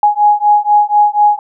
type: beating tone pair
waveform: sine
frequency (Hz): 830.6 / 834.7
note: G#5 / G#5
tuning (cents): 0 / +9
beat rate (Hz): 4.1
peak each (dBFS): -10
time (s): 0.03-1.39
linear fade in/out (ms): 2
effects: none